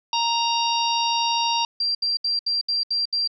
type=harmonic tone; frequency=932.3 Hz; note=A#5; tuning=in tune; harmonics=1 / 3 / 4 / 5 / 6; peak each=-22 / -27 / -28 / -29 / -30 dBFS; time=0.13-1.65 s; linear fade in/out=2 ms
type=tone bursts; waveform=sine; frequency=4729 Hz; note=D8; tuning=11 cents sharp; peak=-20 dBFS; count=7; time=1.8-3.276 s; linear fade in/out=5 ms; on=150 ms; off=71 ms
effects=none